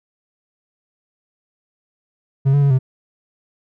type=tone with pitch steps; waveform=triangle; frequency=136 / 142.7 / 140.3 / 130.4 Hz; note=C#3 / D3 / C#3 / C3; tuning=-33 / -49 / +21 / -5 cents; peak=-9 dBFS; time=2.45-2.79 s; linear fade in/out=20 ms; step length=85 ms; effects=none